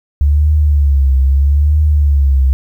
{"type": "tone with vibrato", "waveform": "sine", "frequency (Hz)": 71, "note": "C#2", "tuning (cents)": 42, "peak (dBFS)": -7, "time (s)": [0.21, 2.53], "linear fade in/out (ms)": 0, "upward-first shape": "triangle", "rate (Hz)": 0.78, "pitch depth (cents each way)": 130, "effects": ["8-bit"]}